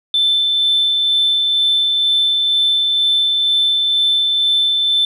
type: tone with tremolo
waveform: sine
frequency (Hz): 3534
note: A7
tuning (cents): +7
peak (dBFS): -10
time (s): 0.14-5.05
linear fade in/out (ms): 2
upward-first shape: sine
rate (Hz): 2.1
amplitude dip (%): 25
effects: tanh soft clip ceiling -7 dBFS